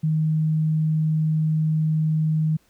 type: tone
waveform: sine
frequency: 156.5 Hz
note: D#3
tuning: 10 cents sharp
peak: -18 dBFS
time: 0.03-2.57 s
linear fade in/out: 10 ms
effects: pink hiss -62 dBFS RMS until 2.69 s